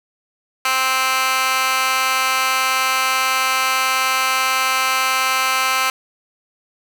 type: tone with high-pass filter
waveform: 15% pulse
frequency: 261.6 Hz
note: C4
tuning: in tune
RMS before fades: -18 dBFS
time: 0.65-5.9 s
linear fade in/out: 2 ms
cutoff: 1500 Hz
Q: 2.3
effects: none